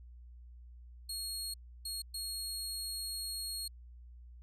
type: tone bursts at uneven times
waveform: 25% pulse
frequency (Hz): 4297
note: C8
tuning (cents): +45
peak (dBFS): -33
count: 3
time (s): 1.09-1.54 / 1.85-2.02 / 2.14-3.68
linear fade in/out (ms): 5
effects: added 60 Hz sine -50 dBFS peak until 4.42 s